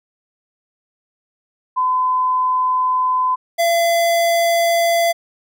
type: tone pair in turn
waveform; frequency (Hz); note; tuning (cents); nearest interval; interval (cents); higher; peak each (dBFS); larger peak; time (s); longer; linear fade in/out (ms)
sine / square; 1016 / 678.5; B5 / E5; +49 / +50; perfect fifth; 699; first; -14; neither; 1.76-3.36 / 3.58-5.13; first; 20
effects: none